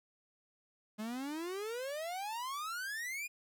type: exponential sweep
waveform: 45% pulse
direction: up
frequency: 208.2 to 2489 Hz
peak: -38 dBFS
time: 0.98-3.28 s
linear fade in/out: 20 ms
effects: none